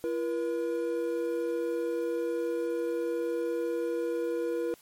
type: tone pair together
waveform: triangle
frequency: 339.3 / 479.9 Hz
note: F4 / B4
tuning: -50 / -50 cents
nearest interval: tritone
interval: 600 cents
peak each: -30 / -28 dBFS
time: 0.04-4.74 s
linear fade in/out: 0 ms
effects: white hiss -58 dBFS RMS until 4.81 s + MP3 64 kbps